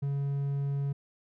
triangle tone, 140.2 Hz, C#3, 20 cents sharp, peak -26 dBFS, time 0.02-0.93 s, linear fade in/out 10 ms, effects none

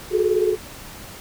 sine tone cluster, 365.9 / 421.8 / 440 Hz, F#4 / G#4 / A4, -19 / +27 / 0 cents, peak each -20 / -20 / -23 dBFS, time 0.1-0.57 s, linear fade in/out 50 ms, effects pink hiss -39 dBFS RMS until 1.2 s

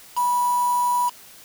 sine tone with quantisation, 976 Hz, B5, 21 cents flat, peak -18 dBFS, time 0.16-1.1 s, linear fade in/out 20 ms, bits 5, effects white hiss -46 dBFS RMS until 1.44 s

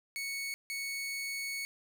sawtooth tone bursts at uneven times, 2217 Hz, C#7, in tune, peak -32 dBFS, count 2, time 0.16-0.54 / 0.7-1.65 s, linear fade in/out 0 ms, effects none

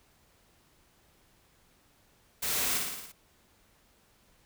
white noise with echo, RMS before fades -32 dBFS, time 2.42-2.78 s, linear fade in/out 10 ms, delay 57 ms, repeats 6, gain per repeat -3 dB, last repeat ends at 3.122 s, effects pink hiss -65 dBFS RMS until 4.45 s

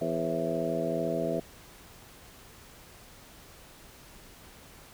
harmonic tone with a mistuned harmonic, 82.41 Hz, E2, in tune, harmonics 2 / 3 / 4 / 5 / 6 / 7 / 8, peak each -36 / -36 / -36 / -36 / -36 / -37 / -32 dBFS, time 0.01-1.4 s, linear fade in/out 5 ms, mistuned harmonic 7, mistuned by -88 cents, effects pink hiss -52 dBFS RMS until 4.93 s

